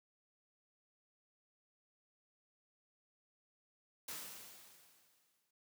white noise with exponential decay, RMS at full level -44 dBFS, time 4.08-5.51 s, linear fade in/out 5 ms, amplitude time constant 310 ms, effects noise-tail reverb RT60 0.1 s tail -26 dB re dry + high-pass 100 Hz 12 dB/octave

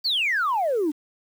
sine exponential sweep, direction down, 4717 to 279.8 Hz, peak -19 dBFS, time 0.04-0.92 s, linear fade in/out 20 ms, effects tanh soft clip ceiling -17 dBFS + 8-bit

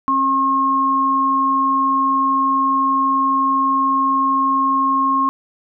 sine tone pair together, 269.5 / 1078 Hz, C#4 / C#6, -49 / -49 cents, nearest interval 2 octaves, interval 2400 cents, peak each -22 / -14 dBFS, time 0.08-5.29 s, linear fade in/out 0 ms, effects none

